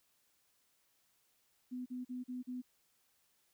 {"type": "tone bursts", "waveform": "sine", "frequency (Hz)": 250.8, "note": "B3", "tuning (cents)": 27, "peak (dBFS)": -39, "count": 5, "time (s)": [1.71, 2.62], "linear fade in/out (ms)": 20, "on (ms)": 150, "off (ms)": 40, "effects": ["white hiss -75 dBFS RMS until 3.53 s"]}